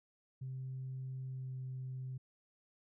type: tone with pitch glide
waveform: sine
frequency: 130.81 to 129.61 Hz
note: C3 to C3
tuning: 0 to -16 cents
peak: -39 dBFS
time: 0.41-2.18 s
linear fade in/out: 10 ms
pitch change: -16 cents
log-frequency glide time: 1.25-1.57 s
effects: tanh soft clip ceiling -36 dBFS